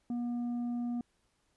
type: tone with tanh clipping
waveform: triangle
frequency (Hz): 240.3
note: B3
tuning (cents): -47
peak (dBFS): -33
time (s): 0.1-1.01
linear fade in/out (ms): 2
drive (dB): 9
effects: pink hiss -75 dBFS RMS until 1.56 s + resampled to 24000 Hz